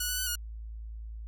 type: tone with pitch steps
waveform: 5% pulse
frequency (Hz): 1467 / 1484 / 1502 / 1443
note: F#6 / F#6 / F#6 / F#6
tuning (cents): -15 / +5 / +26 / -44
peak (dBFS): -19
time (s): 0-0.356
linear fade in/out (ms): 5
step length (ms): 89
effects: added 55 Hz sine -38 dBFS peak until 1.27 s